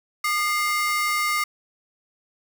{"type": "ring-modulated tone", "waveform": "45% pulse", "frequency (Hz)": 1661.2, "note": "G#6", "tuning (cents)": 0, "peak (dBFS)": -18, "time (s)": [0.24, 1.44], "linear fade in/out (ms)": 5, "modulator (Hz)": 445, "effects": []}